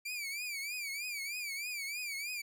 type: tone with vibrato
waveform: sawtooth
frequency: 2332 Hz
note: D7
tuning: 13 cents flat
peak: -34 dBFS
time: 0.05-2.42 s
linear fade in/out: 10 ms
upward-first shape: triangle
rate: 3.2 Hz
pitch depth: 140 cents each way
effects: none